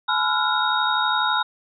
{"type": "tone cluster", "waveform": "sine", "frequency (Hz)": [852, 1006, 1363, 1435, 3746], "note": ["G#5", "B5", "F6", "F6", "A#7"], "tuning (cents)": [44, 32, -43, 47, 8], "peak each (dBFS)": -25, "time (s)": [0.08, 1.43], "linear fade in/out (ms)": 10, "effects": []}